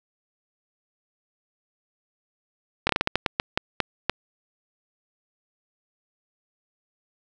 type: slowing click train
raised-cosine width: 0.3 ms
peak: -4 dBFS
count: 12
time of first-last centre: 2.87-4.096 s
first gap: 23 ms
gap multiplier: 1.29
effects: none